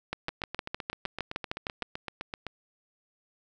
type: two click trains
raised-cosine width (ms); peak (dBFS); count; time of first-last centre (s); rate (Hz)
0.3; -15 / -19; 12 / 18; 0.13-1.822 / 0.29-2.467; 6.5 / 7.81
effects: none